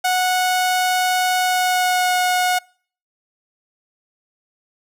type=tone with pitch glide; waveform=sawtooth; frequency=735 to 728.2 Hz; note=F#5 to F#5; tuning=-12 to -28 cents; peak=-12 dBFS; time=0.04-2.59 s; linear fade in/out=10 ms; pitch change=-16 cents; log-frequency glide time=1.39-2.17 s; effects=noise-tail reverb RT60 0.5 s tail -26 dB re dry